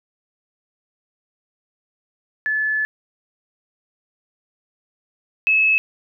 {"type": "tone pair in turn", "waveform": "sine", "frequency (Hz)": [1729, 2591], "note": ["A6", "E7"], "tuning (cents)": [-31, -30], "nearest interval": "perfect fifth", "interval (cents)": 701, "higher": "second", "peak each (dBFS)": [-18, -13], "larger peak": "second", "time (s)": [[2.46, 2.85], [5.47, 5.78]], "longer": "first", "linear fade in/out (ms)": 0, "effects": []}